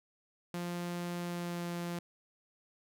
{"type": "tone with pitch glide", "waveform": "sawtooth", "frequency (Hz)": [174.61, 173], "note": ["F3", "F3"], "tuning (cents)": [0, -16], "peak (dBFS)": -32, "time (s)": [0.54, 1.99], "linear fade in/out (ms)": 2, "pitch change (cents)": -16, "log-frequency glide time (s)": [1.21, 1.67], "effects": []}